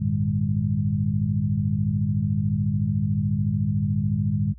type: tone cluster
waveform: sine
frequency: 98.7 / 112.5 / 151.1 / 201.8 Hz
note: G2 / A2 / D3 / G#3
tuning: +12 / +39 / +50 / -49 cents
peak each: -26 dBFS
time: 0-4.54 s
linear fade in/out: 20 ms
effects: added 60 Hz sine -41 dBFS peak until 4.58 s